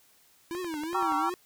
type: tone with vibrato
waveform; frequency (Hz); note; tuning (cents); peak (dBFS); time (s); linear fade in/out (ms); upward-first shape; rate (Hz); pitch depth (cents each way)
square; 329.8; E4; +1; -33; 0.51-1.34; 0; triangle; 2.7; 210
type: click train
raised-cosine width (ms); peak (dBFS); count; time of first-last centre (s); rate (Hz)
0.5; -26; 7; 0.55-1.121; 10.5
type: chord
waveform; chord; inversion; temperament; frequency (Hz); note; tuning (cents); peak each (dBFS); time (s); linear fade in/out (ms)
sine; G diminished seventh; none; just; 784 / 940.8 / 1128.9 / 1354.7; G5 / Bb5 / Db6 / Fb6; 0 / +16 / +31 / +47; -31; 0.94-1.3; 10
effects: white hiss -62 dBFS RMS until 1.45 s